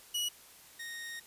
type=tone pair in turn; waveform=sawtooth; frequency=2919 / 1862 Hz; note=F#7 / A#6; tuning=-24 / -2 cents; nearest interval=minor sixth; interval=778 cents; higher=first; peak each=-28 / -37 dBFS; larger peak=first; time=0.14-0.29 / 0.79-1.2 s; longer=second; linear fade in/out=10 ms; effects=white hiss -56 dBFS RMS until 1.26 s + resampled to 32000 Hz